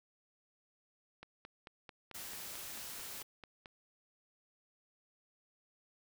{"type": "click train", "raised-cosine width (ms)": 0.3, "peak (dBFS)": -33, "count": 12, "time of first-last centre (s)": [1.23, 3.658], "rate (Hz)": 4.53}
{"type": "noise", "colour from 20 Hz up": "white", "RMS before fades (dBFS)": -46, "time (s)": [2.14, 3.23], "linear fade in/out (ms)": 10}
{"effects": []}